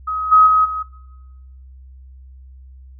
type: tone with level steps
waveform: sine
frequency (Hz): 1267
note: D#6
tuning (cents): +31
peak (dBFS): -19 / -6 / -10 / -21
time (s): 0.07-0.83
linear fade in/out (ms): 10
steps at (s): 0.31 / 0.46 / 0.64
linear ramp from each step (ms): 20
effects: noise-tail reverb RT60 1.0 s tail -17 dB re dry + added 65 Hz sine -38 dBFS peak until 2.99 s